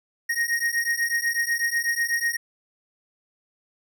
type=beating tone pair; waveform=square; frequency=1864.7 / 1872.8 Hz; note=A#6 / A#6; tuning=0 / +8 cents; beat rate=8.1 Hz; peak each=-26 / -26 dBFS; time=0.29-2.37 s; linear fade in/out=10 ms; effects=none